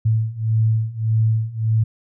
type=beating tone pair; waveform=sine; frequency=110 / 111.7 Hz; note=A2 / A2; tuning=0 / +27 cents; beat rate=1.7 Hz; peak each=-20 / -18 dBFS; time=0.05-1.84 s; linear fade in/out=10 ms; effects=none